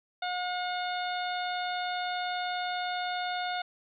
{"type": "harmonic tone", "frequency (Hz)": 721, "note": "F#5", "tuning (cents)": -45, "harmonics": [1, 2, 3, 4, 5, 6], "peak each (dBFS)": [-32, -37, -42, -45, -40, -45], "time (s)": [0.22, 3.62], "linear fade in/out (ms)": 5, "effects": []}